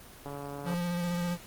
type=click train; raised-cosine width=1 ms; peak=-26 dBFS; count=69; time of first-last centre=0.26-0.739 s; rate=142 Hz
type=tone with vibrato; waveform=square; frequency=174.61 Hz; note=F3; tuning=in tune; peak=-30 dBFS; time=0.64-1.38 s; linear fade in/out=50 ms; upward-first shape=square; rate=15 Hz; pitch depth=15 cents each way
effects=pink hiss -50 dBFS RMS until 1.46 s + Opus 24 kbps